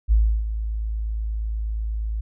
sine tone with ADSR envelope, 54.2 Hz, A1, 25 cents flat, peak -12 dBFS, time 0.08-2.21 s, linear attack 37 ms, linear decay 320 ms, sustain -11 dB, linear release 8 ms, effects none

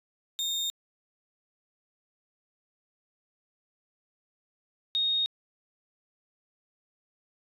35% pulse / sine tone pair in turn, 3666 / 3721 Hz, A#7 / A#7, -30 / -4 cents, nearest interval unison, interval 26 cents, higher second, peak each -26 / -24 dBFS, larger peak second, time 0.39-0.7 / 4.95-5.26 s, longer neither, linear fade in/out 0 ms, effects resampled to 32000 Hz

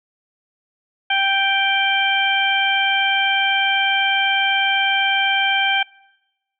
harmonic tone, 784 Hz, G5, in tune, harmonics 1 / 2 / 3 / 4, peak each -21 / -21 / -21 / -21 dBFS, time 1.1-5.83 s, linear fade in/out 5 ms, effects noise-tail reverb RT60 1.0 s tail -24 dB re dry

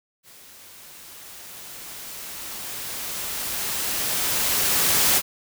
white noise with level ramp, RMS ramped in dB -48 to -18 dBFS, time 0.23-5.22 s, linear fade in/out 50 ms, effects none

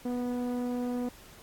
sawtooth tone with low-pass filter, 245.7 Hz, B3, 9 cents flat, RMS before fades -32 dBFS, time 0.05-1.09 s, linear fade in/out 5 ms, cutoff 620 Hz, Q 0.77, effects pink hiss -53 dBFS RMS until 1.42 s + AAC 64 kbps

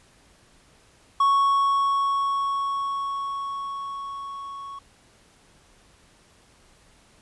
triangle tone with level ramp, 1108.7 Hz, C#6, in tune, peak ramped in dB -14 to -33 dBFS, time 1.2-4.79 s, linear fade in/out 5 ms, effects pink hiss -57 dBFS RMS until 7.21 s + resampled to 24000 Hz

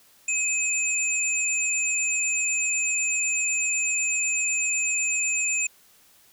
sine tone pair together, 2544 / 7196 Hz, D#7 / A8, +38 / +38 cents, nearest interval octave + tritone, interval 1800 cents, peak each -25 dBFS, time 0.28-5.67 s, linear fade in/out 5 ms, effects white hiss -57 dBFS RMS until 6.32 s

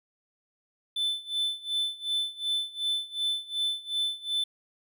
triangle tone with tremolo, 3520 Hz, A7, in tune, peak -23 dBFS, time 0.96-4.44 s, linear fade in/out 5 ms, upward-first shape sine, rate 2.7 Hz, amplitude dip 90%, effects none

